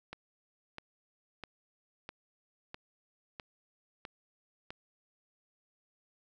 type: click train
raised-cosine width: 0.3 ms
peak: -26 dBFS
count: 8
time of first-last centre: 0.13-4.705 s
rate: 1.53 Hz
effects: none